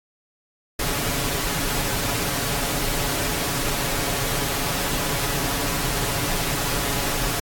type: noise with comb filter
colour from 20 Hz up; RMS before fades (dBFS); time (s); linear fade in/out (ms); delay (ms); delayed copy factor
pink; -24; 0.79-7.4; 5; 7.1; +0.6
effects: AAC 64 kbps